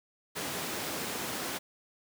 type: high-pass noise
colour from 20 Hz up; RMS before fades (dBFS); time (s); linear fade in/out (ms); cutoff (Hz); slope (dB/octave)
pink; -36; 0.35-1.59; 20; 200; 12
effects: none